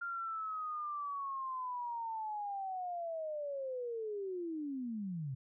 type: linear sweep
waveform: sine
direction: down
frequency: 1401 to 125 Hz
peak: -37 dBFS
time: 0.01-5.35 s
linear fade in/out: 10 ms
effects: none